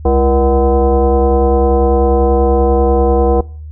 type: tone with frequency modulation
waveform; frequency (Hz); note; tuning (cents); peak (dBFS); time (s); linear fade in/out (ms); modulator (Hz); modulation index
sine; 205.2; G#3; -21; -8; 0.05-3.41; 5; 271; 2
effects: noise-tail reverb RT60 0.4 s tail -22 dB re dry + added 76 Hz sine -26 dBFS peak until 3.71 s